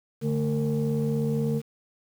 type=tone cluster; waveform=sine; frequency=145.5 / 221.7 / 460.1 Hz; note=D3 / A3 / A#4; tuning=-16 / +13 / -23 cents; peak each=-25 / -26 / -28 dBFS; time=0.21-1.62 s; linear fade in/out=50 ms; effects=tanh soft clip ceiling -18 dBFS + 8-bit